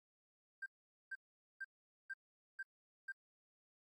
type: tone bursts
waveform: triangle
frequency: 1575 Hz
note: G6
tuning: 8 cents sharp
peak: -38 dBFS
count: 6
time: 0.62-3.122 s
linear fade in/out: 10 ms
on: 42 ms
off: 450 ms
effects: tanh soft clip ceiling -40 dBFS + AAC 64 kbps